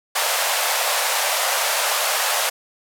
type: band-pass noise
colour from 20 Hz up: pink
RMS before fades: -21 dBFS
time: 0.15-2.5 s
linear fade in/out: 10 ms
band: 540 to 15000 Hz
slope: 48 dB/octave
effects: none

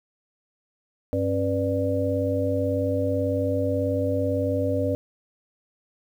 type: harmonic tone with a mistuned harmonic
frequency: 98.2 Hz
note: G2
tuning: 4 cents sharp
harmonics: 1 / 3 / 5 / 6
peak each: -27 / -27 / -27 / -27 dBFS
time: 1.13-4.95 s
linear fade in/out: 0 ms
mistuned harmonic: 3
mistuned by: -140 cents
effects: 9-bit

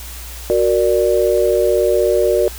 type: chord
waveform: sine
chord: Gb augmented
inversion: none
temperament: equal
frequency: 370 / 466.2 / 587.3 Hz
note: Gb4 / Bb4 / D5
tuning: 0 / 0 / 0 cents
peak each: -16 dBFS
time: 0.5-2.48 s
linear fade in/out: 0 ms
effects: added 60 Hz sine -31 dBFS peak until 2.58 s + white hiss -34 dBFS RMS until 2.58 s

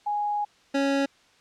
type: tone pair in turn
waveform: sine / 25% pulse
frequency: 829 / 276.6 Hz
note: G#5 / C#4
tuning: -3 / -4 cents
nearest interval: octave + perfect fifth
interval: 1901 cents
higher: first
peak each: -24 / -18 dBFS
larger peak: second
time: 0.06-0.45 / 0.74-1.06 s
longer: first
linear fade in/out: 10 ms
effects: white hiss -59 dBFS RMS until 1.4 s + low-pass 5000 Hz 12 dB/octave

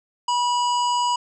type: harmonic tone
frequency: 975 Hz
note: B5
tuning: 23 cents flat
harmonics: 1 / 3 / 5 / 7 / 8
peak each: -19 / -29 / -33 / -36 / -37 dBFS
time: 0.28-1.16 s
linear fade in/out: 5 ms
effects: none

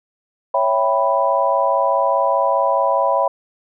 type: chord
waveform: sine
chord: C# half-diminished seventh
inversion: none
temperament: equal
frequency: 554.4 / 659.3 / 784 / 987.8 Hz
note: C#5 / E5 / G5 / B5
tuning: 0 / 0 / 0 / 0 cents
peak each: -19 / -20 / -22 / -18 dBFS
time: 0.54-3.28 s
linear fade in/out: 5 ms
effects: none

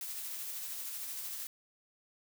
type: noise with tremolo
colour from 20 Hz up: blue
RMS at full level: -40 dBFS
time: 0.01-1.47 s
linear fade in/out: 2 ms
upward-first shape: sine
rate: 13 Hz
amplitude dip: 25%
effects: none

